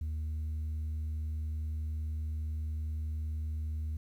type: tone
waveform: sine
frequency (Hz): 77.6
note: D#2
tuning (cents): -4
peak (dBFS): -30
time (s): 0.01-3.97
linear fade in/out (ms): 5
effects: tanh soft clip ceiling -32 dBFS + 11-bit